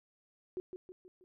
sine tone with echo, 367.5 Hz, F#4, 12 cents flat, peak -35 dBFS, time 0.57-0.6 s, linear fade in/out 0 ms, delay 160 ms, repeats 4, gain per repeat -6 dB, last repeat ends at 1.24 s, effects none

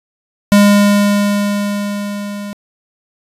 square tone with level ramp, 203.8 Hz, G#3, 32 cents flat, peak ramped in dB -5 to -24 dBFS, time 0.52-2.53 s, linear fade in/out 0 ms, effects resampled to 32000 Hz

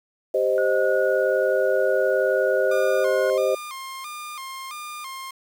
sine chord, C minor, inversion second, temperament equal, 392 / 523.3 / 622.3 Hz, G4 / C5 / Eb5, 0 / 0 / 0 cents, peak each -24 / -21 / -23 dBFS, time 0.34-3.55 s, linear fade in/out 5 ms
sine tone with tremolo, 1453 Hz, F#6, 32 cents flat, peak -27 dBFS, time 0.58-3.3 s, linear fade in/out 0 ms, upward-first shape triangle, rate 0.7 Hz, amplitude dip 25%
sawtooth tone with vibrato, 1132 Hz, C#6, 36 cents sharp, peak -29 dBFS, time 2.71-5.31 s, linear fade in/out 5 ms, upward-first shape square, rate 1.5 Hz, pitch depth 110 cents each way
effects 8-bit

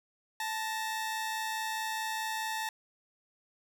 sawtooth tone pair together, 880 / 1864.7 Hz, A5 / A#6, 0 / 0 cents, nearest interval octave + minor second, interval 1300 cents, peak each -30 / -36 dBFS, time 0.4-2.69 s, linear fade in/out 2 ms, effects none

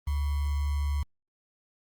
sine tone with sample-and-hold, 72.1 Hz, D2, 31 cents flat, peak -25 dBFS, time 0.07-1.03 s, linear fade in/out 5 ms, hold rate 1050 Hz, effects Opus 24 kbps

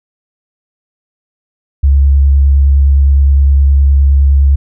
sine tone with vibrato, 69.3 Hz, C#2, in tune, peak -4 dBFS, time 1.83-4.56 s, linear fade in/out 10 ms, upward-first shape sine, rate 9.7 Hz, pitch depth 16 cents each way, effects none

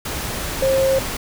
sine tone in noise, 534 Hz, C5, 35 cents sharp, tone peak -14 dBFS, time 0.62-0.99 s, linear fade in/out 5 ms, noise pink, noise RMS -26 dBFS, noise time 0.05-1.17 s, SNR +9 dB, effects none

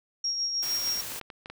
sine tone with tremolo, 5588 Hz, F8, in tune, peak -25 dBFS, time 0.24-1.01 s, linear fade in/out 5 ms, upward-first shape sine, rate 6.5 Hz, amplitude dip 40%
white noise, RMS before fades -37 dBFS, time 0.62-1.2 s, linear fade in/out 10 ms
clicks, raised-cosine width 0.3 ms, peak -25 dBFS, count 9, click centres 0.816 / 0.876 / 0.975 / 1.12 / 1.161 / 1.213 / 1.302 / 1.459 / 1.5 s
effects none

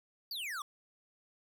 square exponential sweep, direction down, 4790 to 1108.7 Hz, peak -38 dBFS, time 0.31-0.62 s, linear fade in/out 2 ms, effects none

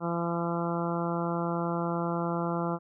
harmonic tone, 170.2 Hz, F3, 44 cents flat, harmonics 1 / 2 / 3 / 4 / 5 / 6 / 7 / 8, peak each -31 / -34 / -36 / -37 / -38 / -39 / -39 / -40 dBFS, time 0-2.79 s, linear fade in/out 50 ms, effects none

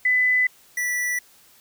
sine / square tone pair in turn, 2003 / 1962.9 Hz, B6 / B6, +24 / -11 cents, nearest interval unison, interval 35 cents, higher first, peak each -16 / -23 dBFS, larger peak first, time 0.05-0.47 / 0.77-1.19 s, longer neither, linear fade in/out 5 ms, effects white hiss -54 dBFS RMS until 1.6 s

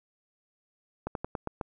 slowing click train, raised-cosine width 1 ms, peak -18 dBFS, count 6, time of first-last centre 1.07-1.612 s, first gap 82 ms, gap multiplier 1.14, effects none

